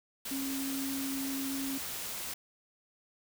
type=tone in noise; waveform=sine; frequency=271.3 Hz; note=C#4; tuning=37 cents flat; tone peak=-34 dBFS; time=0.31-1.78 s; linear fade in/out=5 ms; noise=white; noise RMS=-39 dBFS; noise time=0.25-2.34 s; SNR=+2 dB; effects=none